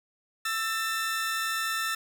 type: tone pair together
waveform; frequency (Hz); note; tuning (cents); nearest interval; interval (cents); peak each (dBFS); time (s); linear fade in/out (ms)
sawtooth; 1324.3 / 1793; E6 / A6; +8 / +32; perfect fourth; 524; -27; 0.45-1.95; 5
effects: none